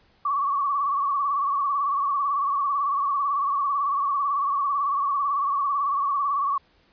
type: tone with vibrato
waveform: sine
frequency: 1128 Hz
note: C#6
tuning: 30 cents sharp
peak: -21 dBFS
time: 0.25-6.58 s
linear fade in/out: 5 ms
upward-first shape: triangle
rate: 18 Hz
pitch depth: 85 cents each way
effects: pink hiss -61 dBFS RMS until 6.92 s + resampled to 11025 Hz